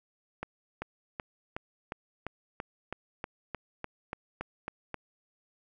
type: accelerating click train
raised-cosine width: 0.5 ms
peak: -20 dBFS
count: 15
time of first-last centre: 0.43-4.943 s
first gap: 390 ms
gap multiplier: 0.97
effects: none